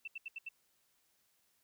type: tone bursts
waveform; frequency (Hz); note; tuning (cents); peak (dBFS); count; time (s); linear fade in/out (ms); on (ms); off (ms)
sine; 2675; E7; +25; -40; 5; 0.05-0.489; 5; 27; 76
effects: white hiss -75 dBFS RMS until 1.63 s